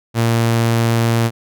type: tone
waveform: sawtooth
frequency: 115.6 Hz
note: A#2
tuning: 14 cents flat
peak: -9 dBFS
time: 0.14-1.31 s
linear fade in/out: 50 ms
effects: none